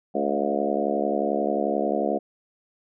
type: harmonic tone with a mistuned harmonic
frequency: 71.3 Hz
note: C#2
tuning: 49 cents sharp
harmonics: 3 / 4 / 5 / 6 / 7 / 8 / 9 / 10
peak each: -30 / -30 / -30 / -30 / -30 / -30 / -30 / -30 dBFS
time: 0.14-2.19 s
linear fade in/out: 20 ms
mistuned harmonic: 9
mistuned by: +18 cents
effects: none